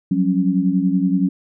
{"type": "tone cluster", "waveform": "sine", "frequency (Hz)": [180.2, 190.8, 275.9], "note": ["F#3", "G3", "C#4"], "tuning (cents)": [-45, -47, -8], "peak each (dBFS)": -19, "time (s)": [0.11, 1.29], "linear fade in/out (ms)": 5, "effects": []}